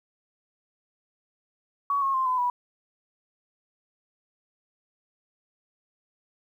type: tone with pitch steps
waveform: sine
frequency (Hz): 1125 / 1086.7 / 1049.7 / 1013.9 / 979.4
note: C#6 / C#6 / C6 / B5 / B5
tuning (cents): +25 / -35 / +5 / +45 / -15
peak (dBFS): -22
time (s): 1.9-2.5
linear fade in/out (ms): 2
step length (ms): 120
effects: 10-bit